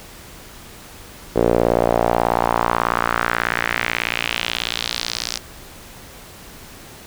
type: tone with band-pass filter sweep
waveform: sawtooth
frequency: 58.27 Hz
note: A#1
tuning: in tune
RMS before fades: -20 dBFS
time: 1.35-5.39 s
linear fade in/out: 20 ms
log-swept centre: 450 to 5400 Hz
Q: 2.4
effects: pink hiss -40 dBFS RMS until 7.06 s